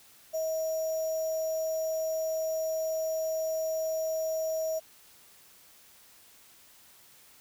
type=tone with sample-and-hold; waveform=sine; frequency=638 Hz; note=D#5; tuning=43 cents sharp; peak=-28 dBFS; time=0.33-4.8 s; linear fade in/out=20 ms; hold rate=6300 Hz; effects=white hiss -57 dBFS RMS until 7.4 s